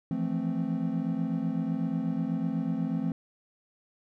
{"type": "chord", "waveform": "triangle", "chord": "F major seventh", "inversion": "third", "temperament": "equal with one note detuned", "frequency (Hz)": [164.81, 172.91, 220, 261.6], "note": ["E3", "F3", "A3", "C4"], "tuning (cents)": [0, -17, 0, 0], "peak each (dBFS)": [-32, -31, -31, -30], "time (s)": [0.11, 3.12], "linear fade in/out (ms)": 2, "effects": []}